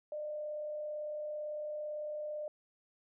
sine tone with frequency modulation, 602 Hz, D5, 43 cents sharp, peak -37 dBFS, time 0.12-2.48 s, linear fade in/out 2 ms, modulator 37.9 Hz, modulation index 0.28, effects none

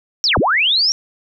sine linear two-way sweep, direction down then up, 5690 to 35.13 to 5690 Hz, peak -12 dBFS, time 0.24-0.92 s, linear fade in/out 0 ms, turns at 0.38 s, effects none

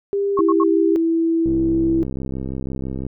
sine tone with pitch glide, 400 to 395.4 Hz, G4 to G4, +35 to +15 cents, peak -17 dBFS, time 0.13-0.96 s, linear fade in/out 0 ms, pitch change -20 cents, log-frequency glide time 0.31-0.47 s
sine tone bursts, 1089 Hz, C#6, 31 cents flat, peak -18 dBFS, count 3, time 0.37-0.637 s, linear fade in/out 5 ms, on 39 ms, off 75 ms
sine tone, 329.6 Hz, E4, in tune, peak -15 dBFS, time 0.39-2.03 s, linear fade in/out 0 ms
click train, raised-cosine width 3 ms, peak -15 dBFS, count 107, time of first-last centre 1.46-3.066 s, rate 66 Hz
effects none

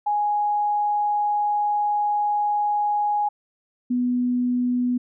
sine tone pair in turn, 830.6 / 246.9 Hz, G#5 / B3, 0 / 0 cents, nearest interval octave + major sixth, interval 2100 cents, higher first, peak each -19 dBFS, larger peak neither, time 0.06-3.29 / 3.9-4.98 s, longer first, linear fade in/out 10 ms, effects none

